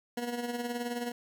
20% pulse tone with tremolo, 240.5 Hz, B3, 46 cents flat, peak -26 dBFS, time 0.17-1.12 s, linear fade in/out 5 ms, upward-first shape sine, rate 19 Hz, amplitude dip 55%, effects none

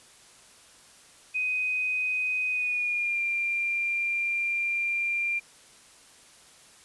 sine tone with pitch glide, 2504 to 2384 Hz, D#7 to D7, +10 to +25 cents, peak -25 dBFS, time 1.34-5.4 s, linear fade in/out 20 ms, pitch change -85 cents, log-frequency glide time 2.5-3.21 s, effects white hiss -54 dBFS RMS until 6.84 s + resampled to 24000 Hz

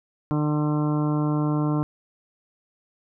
harmonic tone, 150 Hz, D3, 37 cents sharp, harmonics 1 / 2 / 3 / 4 / 5 / 6 / 7 / 8 / 9, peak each -23 / -24 / -35 / -36 / -38 / -40 / -35 / -43 / -41 dBFS, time 0.31-1.83 s, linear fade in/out 0 ms, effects none

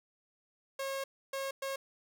sawtooth tone bursts at uneven times, 543 Hz, C#5, 36 cents flat, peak -31 dBFS, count 3, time 0.79-1.04 / 1.33-1.51 / 1.62-1.76 s, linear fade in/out 5 ms, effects none

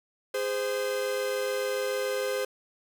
45% pulse tone pair together, 410.1 / 517 Hz, G#4 / C5, -22 / -21 cents, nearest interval major third, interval 401 cents, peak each -32 / -29 dBFS, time 0.34-2.45 s, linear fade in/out 5 ms, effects none

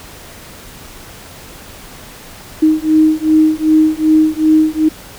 sine beating tone pair, 311.1 / 313.7 Hz, D#4 / D#4, 0 / +14 cents, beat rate 2.6 Hz, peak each -11 dBFS, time 2.62-4.89 s, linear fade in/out 10 ms, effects pink hiss -35 dBFS RMS until 5.18 s

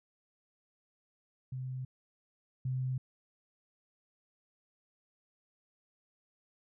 sine tone pair in turn, 129.2 / 129.2 Hz, C3 / C3, -21 / -21 cents, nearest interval unison, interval 0 cents, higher neither, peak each -36 / -31 dBFS, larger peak second, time 1.52-1.85 / 2.65-2.98 s, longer neither, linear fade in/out 5 ms, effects none

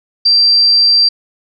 sine tone, 4706 Hz, D8, 3 cents sharp, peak -6 dBFS, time 0.25-1.09 s, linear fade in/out 10 ms, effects none

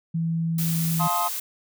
sine tone with pitch glide, 164.81 to 163.77 Hz, E3 to E3, 0 to -11 cents, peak -22 dBFS, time 0.14-1.08 s, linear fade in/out 10 ms, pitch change -11 cents, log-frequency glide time 0.51-0.93 s
blue noise, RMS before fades -30 dBFS, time 0.58-1.4 s, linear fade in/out 5 ms
triangle chord, F dominant seventh, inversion none, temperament just, 698.5 / 873.1 / 1047.7 / 1257.2 Hz, F5 / A5 / C6 / Eb6, 0 / -14 / +2 / +18 cents, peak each -26 dBFS, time 0.99-1.29 s, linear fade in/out 20 ms
effects none

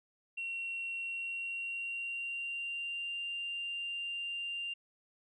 sine tone with pitch glide, 2734 to 2788 Hz, F7 to F7, -37 to -4 cents, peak -35 dBFS, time 0.37-4.74 s, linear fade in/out 10 ms, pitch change +33 cents, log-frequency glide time 0.99-3.17 s, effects tanh soft clip ceiling -31 dBFS

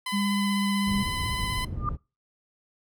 15% pulse tone with vibrato, 1011 Hz, B5, 40 cents sharp, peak -23 dBFS, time 0.06-1.65 s, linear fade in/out 5 ms, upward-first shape triangle, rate 16 Hz, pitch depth 22 cents each way
sine tone with pitch glide, 200.9 to 199.28 Hz, G3 to G3, +43 to +29 cents, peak -24 dBFS, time 0.12-1.04 s, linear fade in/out 20 ms, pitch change -14 cents, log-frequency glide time 0.28-0.68 s
white low-pass noise, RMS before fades -32 dBFS, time 0.86-1.97 s, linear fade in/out 20 ms, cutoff 110 Hz, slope 12 dB/octave
sine tone with exponential growth, 1204 Hz, D6, 43 cents sharp, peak -22 dBFS, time 1.76-1.89 s, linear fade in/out 2 ms, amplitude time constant 27 ms
effects noise-tail reverb RT60 0.3 s tail -24 dB re dry

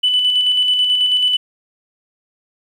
sine tone with tremolo, 2989 Hz, F#7, 17 cents sharp, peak -10 dBFS, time 0.03-1.37 s, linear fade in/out 10 ms, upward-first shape square, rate 9.2 Hz, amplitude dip 35%, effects tanh soft clip ceiling -7 dBFS + 8-bit

